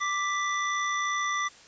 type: tone pair together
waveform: square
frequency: 1174.7 / 1978.7 Hz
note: D6 / B6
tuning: 0 / +3 cents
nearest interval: major sixth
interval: 903 cents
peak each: -29 / -31 dBFS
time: 0-1.49 s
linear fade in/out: 20 ms
effects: white hiss -52 dBFS RMS until 1.67 s + resampled to 16000 Hz